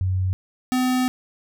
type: tone pair in turn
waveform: sine / square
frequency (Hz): 93.2 / 254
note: F#2 / B3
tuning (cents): +13 / +49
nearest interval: octave + perfect fourth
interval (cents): 1736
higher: second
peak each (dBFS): -19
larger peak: neither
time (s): 0.01-0.33 / 0.72-1.08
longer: second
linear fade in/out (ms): 0
effects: none